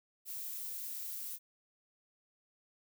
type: noise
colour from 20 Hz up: violet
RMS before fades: -42 dBFS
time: 0.25-1.39 s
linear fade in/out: 50 ms
effects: none